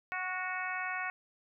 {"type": "harmonic tone with a mistuned harmonic", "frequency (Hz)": 370, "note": "F#4", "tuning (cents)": 0, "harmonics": [2, 3, 4, 5, 6, 7], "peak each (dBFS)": [-41, -41, -39, -40, -41, -44], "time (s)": [0.12, 1.1], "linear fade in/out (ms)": 0, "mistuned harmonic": 4, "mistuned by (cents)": -19, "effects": []}